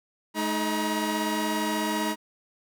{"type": "tone cluster", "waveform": "sawtooth", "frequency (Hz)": [213.9, 312.6, 955], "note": ["A3", "D#4", "A#5"], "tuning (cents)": [-49, 8, 42], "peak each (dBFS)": -26, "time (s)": [0.34, 2.16], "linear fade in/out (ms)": 50, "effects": []}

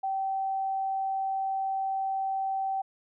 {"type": "tone", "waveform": "sine", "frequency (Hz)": 773, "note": "G5", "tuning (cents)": -24, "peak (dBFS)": -27, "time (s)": [0.03, 2.82], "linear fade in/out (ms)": 10, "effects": []}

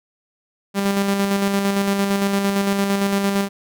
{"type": "tone with tremolo", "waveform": "sawtooth", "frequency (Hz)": 198.4, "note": "G3", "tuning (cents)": 21, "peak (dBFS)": -12, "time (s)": [0.74, 3.49], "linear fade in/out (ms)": 50, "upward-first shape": "square", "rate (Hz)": 8.8, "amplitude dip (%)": 35, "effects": []}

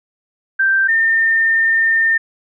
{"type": "tone pair in turn", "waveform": "sine", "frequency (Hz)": [1568, 1810.8], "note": ["G6", "A6"], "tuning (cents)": [0, 49], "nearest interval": "major second", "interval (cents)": 249, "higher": "second", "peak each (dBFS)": -11, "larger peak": "neither", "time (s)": [[0.59, 0.88], [0.88, 2.18]], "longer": "second", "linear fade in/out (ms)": 10, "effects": []}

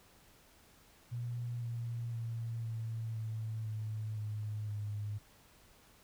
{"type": "tone with pitch steps", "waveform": "sine", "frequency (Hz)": [120, 117.6, 115.24, 112.94, 110.68, 108.46, 106.29, 104.16], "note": ["B2", "A#2", "A#2", "A2", "A2", "A2", "G#2", "G#2"], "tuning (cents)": [-49, 16, -19, 46, 11, -24, 41, 6], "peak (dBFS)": -36, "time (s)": [1.11, 5.19], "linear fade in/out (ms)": 20, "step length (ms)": 510, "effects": ["pink hiss -63 dBFS RMS until 6.03 s"]}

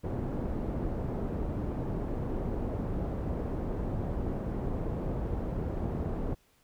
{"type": "low-pass noise", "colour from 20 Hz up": "pink", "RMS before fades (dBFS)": -33, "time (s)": [0.03, 6.35], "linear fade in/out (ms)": 20, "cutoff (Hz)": 530, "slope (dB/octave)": 12, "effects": ["pink hiss -67 dBFS RMS until 6.63 s"]}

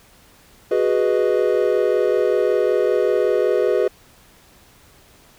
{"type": "chord", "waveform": "triangle", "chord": "G# minor seventh", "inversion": "third", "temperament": "equal", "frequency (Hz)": [370, 415.3, 493.9, 622.3], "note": ["F#4", "G#4", "B4", "D#5"], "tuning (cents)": [0, 0, 0, 0], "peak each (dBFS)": [-19, -18, -18, -22], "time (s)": [0.71, 3.88], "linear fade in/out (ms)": 5, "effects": ["pink hiss -51 dBFS RMS until 5.38 s"]}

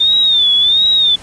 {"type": "tone with vibrato", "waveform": "sine", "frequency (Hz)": 3600, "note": "A7", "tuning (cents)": 39, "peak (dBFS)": -8, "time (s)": [0, 1.16], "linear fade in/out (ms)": 10, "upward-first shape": "sine", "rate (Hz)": 1.4, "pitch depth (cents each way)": 110, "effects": ["pink hiss -37 dBFS RMS until 1.22 s", "resampled to 22050 Hz"]}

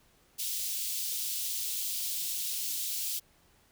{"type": "high-pass noise", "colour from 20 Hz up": "white", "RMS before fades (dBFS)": -34, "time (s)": [0.38, 3.2], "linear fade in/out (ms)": 20, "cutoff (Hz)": 3100, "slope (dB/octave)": 24, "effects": ["pink hiss -65 dBFS RMS until 3.71 s"]}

